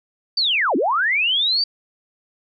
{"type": "linear two-way sweep", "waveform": "sine", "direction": "down then up", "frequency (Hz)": [4699, 230, 4699], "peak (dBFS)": -16, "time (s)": [0.37, 1.64], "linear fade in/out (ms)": 5, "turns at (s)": 0.76, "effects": []}